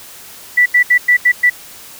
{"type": "tone bursts at uneven times", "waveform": "sine", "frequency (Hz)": 1966, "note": "B6", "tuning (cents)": -8, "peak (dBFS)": -6, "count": 6, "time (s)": [[0.57, 0.66], [0.74, 0.83], [0.9, 0.98], [1.08, 1.17], [1.25, 1.32], [1.43, 1.5]], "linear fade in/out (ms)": 10, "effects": ["white hiss -36 dBFS RMS until 1.99 s"]}